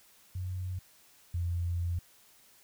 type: tone pair in turn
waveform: sine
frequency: 91.8 / 86.48 Hz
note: F#2 / F2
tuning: -13 / -16 cents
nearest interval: minor second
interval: 103 cents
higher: first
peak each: -33 / -29 dBFS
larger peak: second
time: 0.35-0.79 / 1.34-1.99 s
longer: second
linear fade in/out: 5 ms
effects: white hiss -61 dBFS RMS until 2.63 s